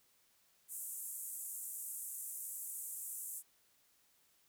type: band-pass noise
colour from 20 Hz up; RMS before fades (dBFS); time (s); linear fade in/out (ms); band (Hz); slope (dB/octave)
pink; -45; 0.68-3.43; 50; 7600 to 15000; 48
effects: white hiss -72 dBFS RMS until 4.48 s